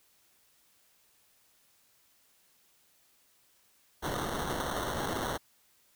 white noise with sample-and-hold, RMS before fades -34 dBFS, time 4.02-5.38 s, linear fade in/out 20 ms, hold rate 2450 Hz, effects white hiss -67 dBFS RMS until 5.95 s

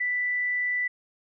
sine tone, 1979 Hz, B6, 3 cents sharp, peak -24 dBFS, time 0-0.88 s, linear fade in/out 10 ms, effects none

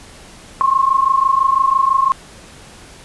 sine tone pair together, 1060 / 1086 Hz, C6 / C#6, +22 / -36 cents, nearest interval unison, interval 42 cents, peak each -14 dBFS, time 0.61-2.12 s, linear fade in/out 0 ms, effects pink hiss -40 dBFS RMS until 3.04 s + resampled to 24000 Hz

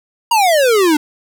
square exponential sweep, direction down, 965 to 290.1 Hz, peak -10 dBFS, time 0.31-0.97 s, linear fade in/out 5 ms, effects none

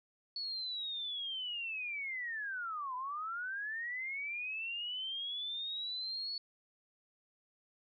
sine linear two-way sweep, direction down then up, 4435 to 987.8 to 4435 Hz, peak -37 dBFS, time 0.36-6.38 s, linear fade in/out 2 ms, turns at 2.95 s, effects none

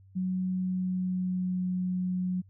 sine tone with pitch glide, 185 to 182.66 Hz, F#3 to F#3, 0 to -22 cents, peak -27 dBFS, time 0.15-2.42 s, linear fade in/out 20 ms, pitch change -22 cents, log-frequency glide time 0.46-1.65 s, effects added 96 Hz sine -53 dBFS peak until 2.49 s

